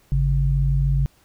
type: tone pair together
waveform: sine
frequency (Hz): 51.67 / 138.59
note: G#1 / C#3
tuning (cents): -8 / 0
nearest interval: octave + perfect fourth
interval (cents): 1708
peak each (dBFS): -19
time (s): 0.12-1.06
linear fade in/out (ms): 0
effects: pink hiss -58 dBFS RMS until 1.24 s